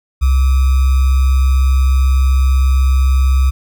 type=tone with sample-and-hold; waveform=sine; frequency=65.9 Hz; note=C2; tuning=13 cents sharp; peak=-8 dBFS; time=0.21-3.51 s; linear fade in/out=20 ms; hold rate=1225 Hz; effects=none